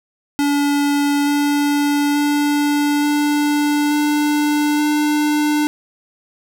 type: tone with pitch steps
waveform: square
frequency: 286.8 / 289.1 / 291.5 / 293.8 / 296.2 / 298.6 Hz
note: D4 / D4 / D4 / D4 / D4 / D4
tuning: -41 / -27 / -13 / +1 / +15 / +29 cents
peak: -15 dBFS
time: 0.39-5.67 s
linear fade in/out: 0 ms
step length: 880 ms
effects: none